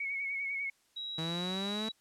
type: tone with vibrato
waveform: sine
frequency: 2217 Hz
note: C#7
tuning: in tune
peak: -33 dBFS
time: 0-0.7 s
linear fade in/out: 5 ms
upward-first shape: sine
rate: 10 Hz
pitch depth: 39 cents each way
type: tone with pitch glide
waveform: sine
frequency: 3860 to 3891 Hz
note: B7 to B7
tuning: -40 to -27 cents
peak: -37 dBFS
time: 0.96-1.92 s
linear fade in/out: 10 ms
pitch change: +13 cents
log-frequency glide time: 1.08-1.25 s
type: exponential sweep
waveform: sawtooth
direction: up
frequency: 159.1 to 222.3 Hz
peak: -31 dBFS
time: 1.18-1.89 s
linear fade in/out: 5 ms
effects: white hiss -70 dBFS RMS until 2 s + low-pass 10000 Hz 12 dB/octave